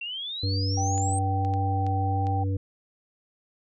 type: exponential sweep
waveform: sine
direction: up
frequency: 2700 to 8580 Hz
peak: -31 dBFS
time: 0.01-1.19 s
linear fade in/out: 5 ms
type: harmonic tone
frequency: 96.6 Hz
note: G2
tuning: 25 cents flat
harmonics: 1 / 3 / 5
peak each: -24 / -34 / -38 dBFS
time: 0.43-2.57 s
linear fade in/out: 5 ms
type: tone with vibrato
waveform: sine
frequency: 778 Hz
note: G5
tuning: 13 cents flat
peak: -28 dBFS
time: 0.77-2.44 s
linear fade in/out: 10 ms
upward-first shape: sine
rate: 1.5 Hz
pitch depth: 11 cents each way
type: clicks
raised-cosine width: 0.2 ms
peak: -28 dBFS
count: 5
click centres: 0.979 / 1.449 / 1.538 / 1.866 / 2.269 s
effects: none